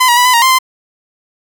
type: tone with pitch steps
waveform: sawtooth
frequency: 1019 / 957 / 984 / 1006 / 936 / 1046 / 1036 Hz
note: C6 / A#5 / B5 / B5 / A#5 / C6 / C6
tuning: -46 / +45 / -7 / +32 / +7 / -1 / -17 cents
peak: -3 dBFS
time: 0-0.588 s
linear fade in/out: 10 ms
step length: 84 ms
effects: none